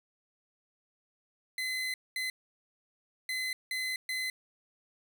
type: tone bursts at uneven times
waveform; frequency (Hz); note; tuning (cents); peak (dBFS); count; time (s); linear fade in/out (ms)
30% pulse; 2037; C7; -47; -29; 5; 1.58-1.94 / 2.16-2.3 / 3.29-3.53 / 3.71-3.96 / 4.09-4.3; 2
effects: none